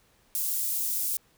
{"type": "high-pass noise", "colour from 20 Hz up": "white", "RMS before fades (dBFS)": -29, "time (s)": [0.35, 1.17], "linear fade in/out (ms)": 0, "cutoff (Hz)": 8700, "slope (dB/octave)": 12, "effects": ["pink hiss -64 dBFS RMS until 1.37 s"]}